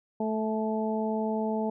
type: harmonic tone with a mistuned harmonic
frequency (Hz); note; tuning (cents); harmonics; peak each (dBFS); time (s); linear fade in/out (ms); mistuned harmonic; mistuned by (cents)
218.7; A3; -10; 1 / 2 / 3 / 4; -29 / -32 / -34 / -35; 0.2-1.7; 5; 4; -15
effects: none